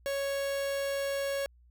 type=tone; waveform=45% pulse; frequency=554.4 Hz; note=C#5; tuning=in tune; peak=-30 dBFS; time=0.06-1.46 s; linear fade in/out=0 ms; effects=added 60 Hz sine -57 dBFS peak until 1.7 s